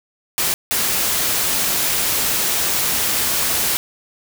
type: noise bursts at uneven times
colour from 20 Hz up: white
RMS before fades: -19 dBFS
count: 2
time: 0.38-0.54 / 0.71-3.77 s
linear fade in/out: 0 ms
effects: none